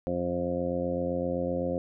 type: harmonic tone with a mistuned harmonic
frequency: 87.8 Hz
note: F2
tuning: 10 cents sharp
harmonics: 1 / 2 / 3 / 4 / 5 / 6 / 7 / 8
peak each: -39 / -35 / -34 / -37 / -42 / -30 / -41 / -42 dBFS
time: 0.07-1.78 s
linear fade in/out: 0 ms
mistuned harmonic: 1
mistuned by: -32 cents
effects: none